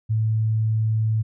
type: tone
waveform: sine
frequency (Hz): 110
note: A2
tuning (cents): 0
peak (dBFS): -18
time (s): 0.09-1.23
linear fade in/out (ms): 20
effects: none